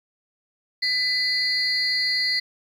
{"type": "tone cluster", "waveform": "sine", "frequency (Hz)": [2003, 4196, 4624], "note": ["B6", "C8", "D8"], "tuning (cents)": [24, 4, -28], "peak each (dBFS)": -24, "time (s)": [0.82, 2.4], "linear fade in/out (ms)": 10, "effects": ["tanh soft clip ceiling -13 dBFS", "9-bit"]}